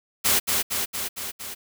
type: noise with echo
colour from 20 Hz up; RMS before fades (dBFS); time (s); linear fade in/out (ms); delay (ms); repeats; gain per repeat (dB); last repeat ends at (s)
white; -20; 0.24-0.4; 20; 230; 5; -3; 1.55
effects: none